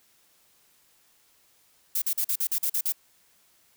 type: noise bursts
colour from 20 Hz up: violet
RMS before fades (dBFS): -26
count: 9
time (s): 1.95-2.923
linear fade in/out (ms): 5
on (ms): 69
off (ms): 44
effects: white hiss -63 dBFS RMS until 3.76 s